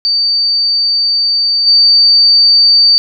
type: tone with level steps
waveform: sine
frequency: 4605 Hz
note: D8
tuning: 35 cents flat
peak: -9 / -4 dBFS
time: 0.05-2.98 s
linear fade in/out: 0 ms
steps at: 1.66 s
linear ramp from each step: 20 ms
effects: none